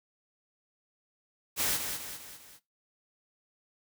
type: noise with echo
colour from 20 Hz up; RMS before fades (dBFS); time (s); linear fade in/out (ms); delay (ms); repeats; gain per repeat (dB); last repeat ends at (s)
white; -29; 1.56-1.8; 50; 200; 4; -6; 2.6
effects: noise-tail reverb RT60 0.2 s tail -18 dB re dry